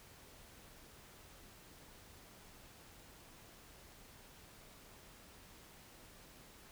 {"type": "silence", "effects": ["pink hiss -59 dBFS RMS until 6.71 s"]}